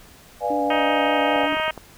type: chord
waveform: sine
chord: B diminished seventh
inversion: none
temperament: equal with one note detuned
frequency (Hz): 493.9 / 595.2 / 698.5 / 830.6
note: B4 / D5 / F5 / Ab5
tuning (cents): 0 / +23 / 0 / 0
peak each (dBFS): -27 / -26 / -26 / -25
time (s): 0.4-1.49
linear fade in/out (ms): 50
type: tone with vibrato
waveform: sine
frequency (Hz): 290.1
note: D4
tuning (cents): -21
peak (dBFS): -25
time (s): 0.5-1.55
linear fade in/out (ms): 5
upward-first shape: square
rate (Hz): 5.2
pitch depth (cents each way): 20
type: harmonic tone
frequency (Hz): 313.4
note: D#4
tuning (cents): +13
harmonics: 2 / 3 / 4 / 5 / 6 / 7 / 8 / 9 / 10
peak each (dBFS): -26 / -28 / -29 / -30 / -31 / -31 / -32 / -33 / -33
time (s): 0.7-1.71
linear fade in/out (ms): 5
type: clicks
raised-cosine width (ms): 1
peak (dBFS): -20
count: 7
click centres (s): 1.361 / 1.436 / 1.525 / 1.569 / 1.599 / 1.68 / 1.777
effects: pink hiss -48 dBFS RMS until 1.97 s